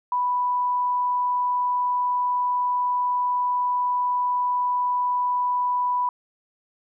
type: tone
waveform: sine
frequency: 988 Hz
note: B5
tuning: in tune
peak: -20 dBFS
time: 0.12-6.09 s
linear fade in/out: 2 ms
effects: none